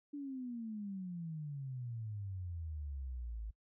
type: exponential sweep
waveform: sine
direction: down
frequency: 293.7 to 52 Hz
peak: -40 dBFS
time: 0.13-3.51 s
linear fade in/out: 10 ms
effects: noise-tail reverb RT60 0.1 s tail -23 dB re dry